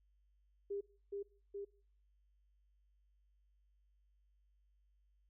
sine tone with echo, 401.5 Hz, G4, 41 cents sharp, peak -38 dBFS, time 0.7-0.81 s, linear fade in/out 10 ms, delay 420 ms, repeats 2, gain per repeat -2 dB, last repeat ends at 1.65 s, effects noise-tail reverb RT60 0.5 s tail -22 dB re dry + added 50 Hz sine -70 dBFS peak until 5.29 s

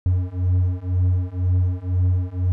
triangle beating tone pair, 89.7 / 91.7 Hz, F2 / F#2, +47 / -15 cents, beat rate 2 Hz, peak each -19 / -18 dBFS, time 0.06-2.52 s, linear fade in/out 0 ms, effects none

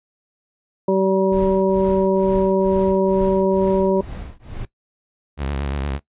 harmonic tone, 191.6 Hz, G3, 39 cents flat, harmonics 1 / 2 / 3 / 5, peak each -20 / -17 / -20 / -25 dBFS, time 0.88-4.01 s, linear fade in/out 5 ms
brown noise with tremolo, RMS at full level -28 dBFS, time 1.32-4.65 s, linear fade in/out 2 ms, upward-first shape triangle, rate 2.2 Hz, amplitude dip 100%
sawtooth tone with vibrato, 69.8 Hz, C#2, 13 cents sharp, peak -18 dBFS, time 5.37-6 s, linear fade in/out 50 ms, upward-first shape sine, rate 8.6 Hz, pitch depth 91 cents each way
effects noise-tail reverb RT60 0.1 s tail -18 dB re dry + resampled to 8000 Hz

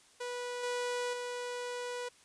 sawtooth tone with level steps, 490 Hz, B4, 14 cents flat, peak -33 / -29 / -33 dBFS, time 0.2-2.09 s, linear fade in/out 10 ms, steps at 0.63 / 1.13 s, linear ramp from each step 5 ms, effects white hiss -62 dBFS RMS until 2.24 s + resampled to 22050 Hz

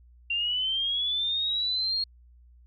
sine linear sweep, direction up, 2752 to 4287 Hz, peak -25 dBFS, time 0.3-2.04 s, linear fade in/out 5 ms, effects added 60 Hz sine -52 dBFS peak until 2.66 s

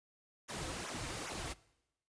pink noise with flanger, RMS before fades -42 dBFS, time 0.48-1.54 s, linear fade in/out 20 ms, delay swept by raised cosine 0.22 to 5.02 ms, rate 2.5 Hz, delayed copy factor -0.9, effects noise-tail reverb RT60 0.9 s tail -21 dB re dry + resampled to 22050 Hz

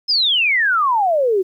sine exponential sweep, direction down, 5240 to 358.6 Hz, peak -13 dBFS, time 0.08-1.43 s, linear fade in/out 20 ms, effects 9-bit

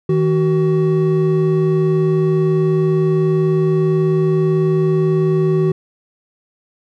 triangle tone pair together, 158.21 / 376.3 Hz, D#3 / F#4, +29 / +29 cents, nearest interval octave + minor third, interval 1500 cents, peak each -13 dBFS, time 0.09-5.72 s, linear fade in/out 5 ms, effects none

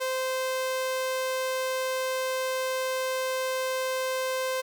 sawtooth tone, 519 Hz, C5, 14 cents flat, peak -23 dBFS, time 0-4.62 s, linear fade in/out 20 ms, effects none

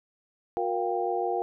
sine tone cluster, 362.9 / 470.5 / 704 / 790 Hz, F#4 / A#4 / F5 / G5, -34 / +16 / +14 / +13 cents, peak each -31 dBFS, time 0.57-1.42 s, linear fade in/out 0 ms, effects none

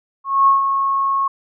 sine tone with ADSR envelope, 1094 Hz, C#6, 23 cents flat, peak -8 dBFS, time 0.24-1.28 s, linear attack 230 ms, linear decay 140 ms, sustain -7 dB, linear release 6 ms, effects none

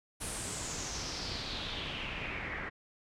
pink noise with low-pass filter sweep, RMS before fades -39 dBFS, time 0.2-2.7 s, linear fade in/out 20 ms, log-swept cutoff 10000 to 1800 Hz, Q 4.3, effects none

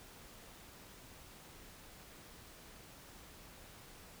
silence, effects pink hiss -56 dBFS RMS until 4.2 s

